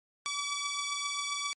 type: beating tone pair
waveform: 10% pulse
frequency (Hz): 1145 / 1152.5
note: D6 / D6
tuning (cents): -44 / -33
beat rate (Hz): 7.5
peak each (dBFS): -25 / -29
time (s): 0.26-1.53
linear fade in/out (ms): 0
effects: MP3 48 kbps